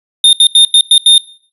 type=tone bursts at uneven times; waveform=square; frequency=3642 Hz; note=A#7; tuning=41 cents flat; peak=-3 dBFS; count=6; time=0.24-0.33 / 0.4-0.47 / 0.55-0.65 / 0.74-0.81 / 0.91-0.98 / 1.06-1.18 s; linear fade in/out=2 ms; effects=noise-tail reverb RT60 0.5 s tail -19 dB re dry + resampled to 32000 Hz